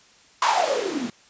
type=noise with band-pass filter sweep; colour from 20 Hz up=blue; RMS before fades=-23 dBFS; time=0.42-1.1 s; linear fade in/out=2 ms; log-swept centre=1100 to 210 Hz; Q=9.8; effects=white hiss -54 dBFS RMS until 1.29 s + resampled to 16000 Hz